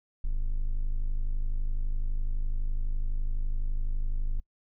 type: tone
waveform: triangle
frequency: 25.96 Hz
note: G#0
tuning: in tune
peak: -23 dBFS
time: 0.24-4.4 s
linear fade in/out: 0 ms
effects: noise-tail reverb RT60 0.1 s tail -24 dB re dry